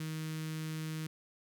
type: tone with notch filter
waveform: sawtooth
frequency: 157.5 Hz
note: D#3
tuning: 21 cents sharp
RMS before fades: -39 dBFS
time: 0-1.07 s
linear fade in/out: 5 ms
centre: 710 Hz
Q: 0.52
effects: none